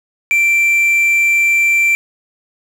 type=tone with quantisation; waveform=triangle; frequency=2349 Hz; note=D7; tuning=in tune; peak=-8 dBFS; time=0.31-1.95 s; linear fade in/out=0 ms; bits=6; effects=none